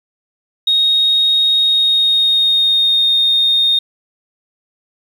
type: tone with pitch glide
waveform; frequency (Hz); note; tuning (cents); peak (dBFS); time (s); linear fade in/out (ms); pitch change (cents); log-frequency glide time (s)
sine; 3738 to 3687; A#7 to A#7; +4 to -20; -9; 0.67-3.79; 5; -24; 1.57-3.09
effects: tanh soft clip ceiling -5 dBFS + 7-bit